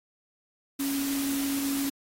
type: tone in noise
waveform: sine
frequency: 277.2 Hz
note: C#4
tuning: in tune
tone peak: -27 dBFS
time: 0.79-1.9 s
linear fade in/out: 10 ms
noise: white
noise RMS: -35 dBFS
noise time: 0.79-1.9 s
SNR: +5 dB
effects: AAC 48 kbps